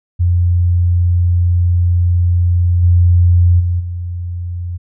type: tone with level steps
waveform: sine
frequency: 87.8 Hz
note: F2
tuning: 10 cents sharp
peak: -9 / -6 / -12 / -19 dBFS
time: 0.19-4.78 s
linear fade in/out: 20 ms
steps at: 2.82 / 3.59 / 3.79 s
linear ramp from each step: 20 ms
effects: none